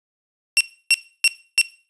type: tone bursts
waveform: sawtooth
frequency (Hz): 2732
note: F7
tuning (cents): -39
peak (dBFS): -8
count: 4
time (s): 0.57-1.614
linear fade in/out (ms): 0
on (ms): 36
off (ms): 300
effects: noise-tail reverb RT60 0.4 s tail -18 dB re dry + resampled to 24000 Hz